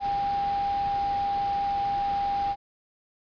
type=tone in noise; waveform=sine; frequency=801 Hz; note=G5; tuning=37 cents sharp; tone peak=-24 dBFS; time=0-2.56 s; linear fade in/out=50 ms; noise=pink; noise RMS=-40 dBFS; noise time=0-2.56 s; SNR=+13 dB; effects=resampled to 11025 Hz